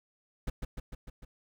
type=noise with echo; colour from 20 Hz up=brown; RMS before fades=-32 dBFS; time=0.47-0.5 s; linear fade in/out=5 ms; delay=150 ms; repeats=5; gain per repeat=-3 dB; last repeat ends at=1.25 s; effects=none